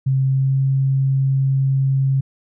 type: tone with pitch glide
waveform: sine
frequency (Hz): 133.5 to 134.97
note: C3 to C#3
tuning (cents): +35 to -46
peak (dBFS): -14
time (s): 0.06-2.21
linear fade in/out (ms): 10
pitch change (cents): +19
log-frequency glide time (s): 0.25-0.6
effects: none